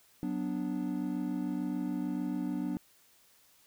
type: chord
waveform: triangle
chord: B minor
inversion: second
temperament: equal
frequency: 185 / 246.9 / 293.7 Hz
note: F#3 / B3 / D4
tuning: 0 / 0 / 0 cents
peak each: -35 / -34 / -33 dBFS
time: 0.23-2.77 s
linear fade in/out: 0 ms
effects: white hiss -64 dBFS RMS until 3.66 s